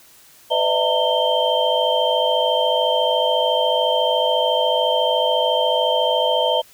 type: tone cluster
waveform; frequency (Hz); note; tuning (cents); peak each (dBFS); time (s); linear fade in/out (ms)
sine; 504 / 601 / 655 / 907 / 3139; B4 / D5 / E5 / A#5 / G7; +35 / +40 / -11 / -48 / +2; -22; 0.5-6.62; 20
effects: white hiss -49 dBFS RMS until 6.73 s